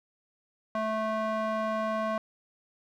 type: tone with band-pass filter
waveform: square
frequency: 218.6 Hz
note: A3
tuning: 11 cents flat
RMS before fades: -30 dBFS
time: 0.75-2.18 s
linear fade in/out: 2 ms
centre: 890 Hz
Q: 2
effects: none